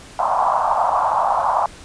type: band-pass noise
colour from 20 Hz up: white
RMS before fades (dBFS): -18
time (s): 0.19-1.66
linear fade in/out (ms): 2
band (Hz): 670 to 1100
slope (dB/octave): 48
effects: pink hiss -41 dBFS RMS until 1.84 s + resampled to 22050 Hz